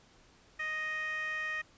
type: tone with band-pass filter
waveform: 15% pulse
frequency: 622.3 Hz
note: D#5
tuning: in tune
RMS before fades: -36 dBFS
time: 0.59-1.62 s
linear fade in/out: 10 ms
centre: 2000 Hz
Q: 4
effects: pink hiss -62 dBFS RMS until 1.77 s + resampled to 16000 Hz